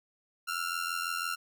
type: ring-modulated tone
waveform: sawtooth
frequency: 1380 Hz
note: F6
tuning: 21 cents flat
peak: -25 dBFS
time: 0.47-1.36 s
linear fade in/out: 20 ms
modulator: 43 Hz
effects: none